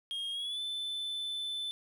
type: tone with pitch glide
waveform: triangle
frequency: 3246 to 3519 Hz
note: G#7 to A7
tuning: -40 to 0 cents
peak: -33 dBFS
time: 0.11-1.71 s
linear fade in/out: 0 ms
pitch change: +140 cents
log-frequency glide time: 0.32-0.61 s
effects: 11-bit